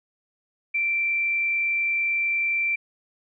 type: tone with frequency modulation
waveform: sine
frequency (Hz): 2349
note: D7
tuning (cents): 0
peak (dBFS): -21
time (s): 0.74-2.76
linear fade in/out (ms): 10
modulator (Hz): 48.9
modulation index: 0.41
effects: none